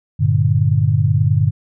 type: chord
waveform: sine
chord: G minor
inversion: none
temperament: equal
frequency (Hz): 98 / 116.54 / 146.83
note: G2 / Bb2 / D3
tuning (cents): 0 / 0 / 0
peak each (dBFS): -16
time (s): 0.19-1.51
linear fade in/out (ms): 20
effects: none